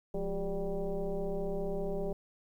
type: tone with frequency modulation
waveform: sine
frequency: 208.5 Hz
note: G#3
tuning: 7 cents sharp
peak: -31 dBFS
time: 0.14-2.13 s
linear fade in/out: 5 ms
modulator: 191 Hz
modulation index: 2.1
effects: 11-bit